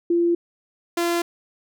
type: tone pair in turn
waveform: sine / sawtooth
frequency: 342.9 / 342.9 Hz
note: F4 / F4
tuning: -32 / -32 cents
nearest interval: unison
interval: 0 cents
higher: neither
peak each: -16 dBFS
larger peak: neither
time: 0.1-0.35 / 0.97-1.22 s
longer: neither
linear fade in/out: 5 ms
effects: none